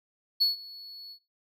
triangle tone with ADSR envelope, 4396 Hz, C#8, 15 cents flat, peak -18 dBFS, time 0.4-1.19 s, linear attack 18 ms, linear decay 140 ms, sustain -23 dB, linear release 77 ms, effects noise-tail reverb RT60 0.3 s tail -20 dB re dry

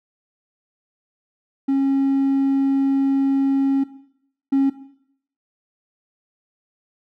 triangle tone pair in turn, 272.7 / 272.7 Hz, C#4 / C#4, -28 / -28 cents, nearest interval unison, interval 0 cents, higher neither, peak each -13 / -11 dBFS, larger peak second, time 1.68-3.84 / 4.52-4.7 s, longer first, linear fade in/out 10 ms, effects noise-tail reverb RT60 0.7 s tail -17 dB re dry + tanh soft clip ceiling -9 dBFS

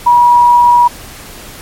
sine tone, 964 Hz, B5, 42 cents flat, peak -3 dBFS, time 0.06-0.88 s, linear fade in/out 10 ms, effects pink hiss -31 dBFS RMS until 1.61 s + MP3 64 kbps

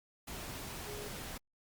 sine tone in noise, 413.9 Hz, G#4, 6 cents flat, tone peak -44 dBFS, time 0.86-1.08 s, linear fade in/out 10 ms, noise pink, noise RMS -44 dBFS, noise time 0.27-1.38 s, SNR -3 dB, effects Opus 48 kbps

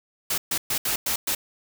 white noise bursts at uneven times, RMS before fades -25 dBFS, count 6, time 0.3-0.38 / 0.51-0.58 / 0.7-0.78 / 0.85-0.96 / 1.06-1.16 / 1.27-1.35 s, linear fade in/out 5 ms, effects none

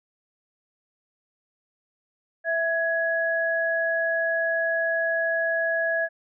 sine tone pair together, 659.3 / 1672.4 Hz, E5 / G#6, 0 / +12 cents, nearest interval octave + major third, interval 1612 cents, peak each -25 / -24 dBFS, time 2.44-6.09 s, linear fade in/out 50 ms, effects none

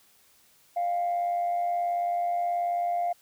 sine tone with amplitude modulation, 699 Hz, F5, 1 cent sharp, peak -21 dBFS, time 0.76-3.13 s, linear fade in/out 10 ms, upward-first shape sine, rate 98.6 Hz, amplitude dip 50%, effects tanh soft clip ceiling -21 dBFS + white hiss -61 dBFS RMS until 3.21 s

